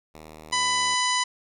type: tone with pitch glide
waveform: 5% pulse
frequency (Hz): 78 to 74.61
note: D#2 to D2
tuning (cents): +5 to +28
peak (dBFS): -31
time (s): 0.14-0.95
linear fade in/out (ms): 10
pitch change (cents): -77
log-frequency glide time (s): 0.47-0.74
type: harmonic tone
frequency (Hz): 997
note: B5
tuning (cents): +16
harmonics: 1 / 2 / 3 / 4 / 5 / 6 / 7 / 9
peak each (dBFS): -25 / -28 / -30 / -31 / -32 / -33 / -33 / -35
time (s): 0.52-1.24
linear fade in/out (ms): 10
effects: none